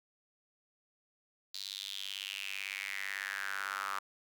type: tone with high-pass filter sweep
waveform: sawtooth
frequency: 98 Hz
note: G2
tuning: in tune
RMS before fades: -40 dBFS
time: 1.54-3.99 s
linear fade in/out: 5 ms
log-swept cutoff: 4200 to 1200 Hz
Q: 5.3
effects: none